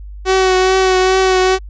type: tone with vibrato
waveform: sawtooth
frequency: 375.1 Hz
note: F#4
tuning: 24 cents sharp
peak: -6 dBFS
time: 0.25-1.59 s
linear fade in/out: 50 ms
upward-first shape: triangle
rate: 2.4 Hz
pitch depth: 25 cents each way
effects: added 50 Hz sine -28 dBFS peak until 1.69 s + resampled to 16000 Hz